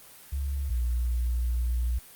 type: tone pair in turn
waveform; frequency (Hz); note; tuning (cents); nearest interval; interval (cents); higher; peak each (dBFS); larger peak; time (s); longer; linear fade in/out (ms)
sine; 69.1 / 60.18; C#2 / B1; -5 / -44; major second; 239; first; -27 / -24; second; 0.32-0.7 / 0.7-1.99; second; 10
effects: white hiss -50 dBFS RMS until 2.15 s + Opus 32 kbps